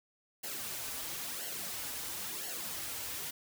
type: noise with flanger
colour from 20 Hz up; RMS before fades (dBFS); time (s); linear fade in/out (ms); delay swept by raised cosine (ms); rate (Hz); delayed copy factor
white; -40; 0.43-3.31; 10; 0.81 to 5.71; 0.98; -0.7
effects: none